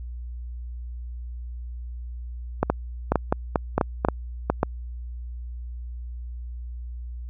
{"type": "clicks", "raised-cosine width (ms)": 1, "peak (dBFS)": -5, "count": 12, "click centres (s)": [2.63, 2.7, 3.12, 3.157, 3.325, 3.558, 3.78, 3.812, 4.049, 4.086, 4.5, 4.631], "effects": ["added 60 Hz sine -32 dBFS peak until 7.29 s"]}